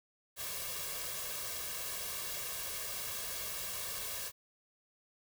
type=noise with comb filter; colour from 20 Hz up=white; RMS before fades=-40 dBFS; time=0.36-4.32 s; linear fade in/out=50 ms; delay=1.8 ms; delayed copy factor=+0.75; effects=none